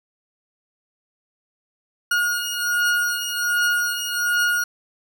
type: beating tone pair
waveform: 40% pulse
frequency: 1435 / 1436.3 Hz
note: F6 / F6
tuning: +47 / +48 cents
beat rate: 1.3 Hz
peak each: -21 / -23 dBFS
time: 2.11-4.64 s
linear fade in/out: 5 ms
effects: none